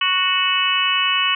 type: harmonic tone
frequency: 370 Hz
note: F#4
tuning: in tune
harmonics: 3 / 4 / 5 / 6 / 7 / 8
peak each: -22 / -28 / -28 / -27 / -22 / -19 dBFS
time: 0.01-1.35 s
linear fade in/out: 5 ms
effects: none